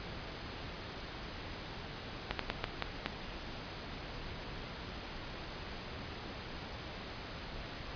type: slowing click train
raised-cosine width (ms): 0.3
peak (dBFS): -16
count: 6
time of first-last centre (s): 2.31-3.061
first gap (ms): 83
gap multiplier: 1.3
effects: pink hiss -44 dBFS RMS until 7.95 s + resampled to 11025 Hz